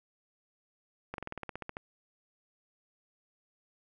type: slowing click train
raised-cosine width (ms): 0.5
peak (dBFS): -23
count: 12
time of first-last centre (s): 1.14-1.769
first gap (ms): 42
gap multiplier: 1.06
effects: none